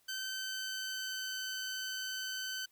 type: tone with pitch glide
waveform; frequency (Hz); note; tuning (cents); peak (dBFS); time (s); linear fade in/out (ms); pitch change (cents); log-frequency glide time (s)
15% pulse; 1539 to 1525.7; G6 to G6; -32 to -47; -31; 0.08-2.66; 10; -15; 0.28-1.4
effects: white hiss -71 dBFS RMS until 2.71 s